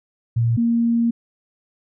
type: tone pair in turn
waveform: sine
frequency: 116.54 / 233.1 Hz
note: A#2 / A#3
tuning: 0 / 0 cents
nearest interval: octave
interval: 1200 cents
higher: second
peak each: -15 dBFS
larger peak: neither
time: 0.36-0.57 / 0.57-1.11 s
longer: second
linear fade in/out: 10 ms
effects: none